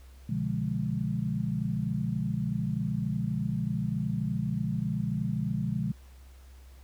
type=chord; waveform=sine; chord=B diminished seventh; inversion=none; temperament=equal; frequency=123.47 / 146.83 / 174.61 / 207.7 Hz; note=B2 / D3 / F3 / Ab3; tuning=0 / 0 / 0 / 0 cents; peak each=-33 dBFS; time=0.29-5.92 s; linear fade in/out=5 ms; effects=added 65 Hz sine -48 dBFS peak until 6.83 s + pink hiss -61 dBFS RMS until 6.83 s